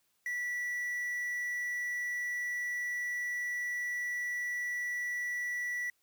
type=tone with quantisation; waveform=triangle; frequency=1955 Hz; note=B6; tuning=18 cents flat; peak=-31 dBFS; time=0.26-5.9 s; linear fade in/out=2 ms; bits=9; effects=white hiss -75 dBFS RMS until 6.02 s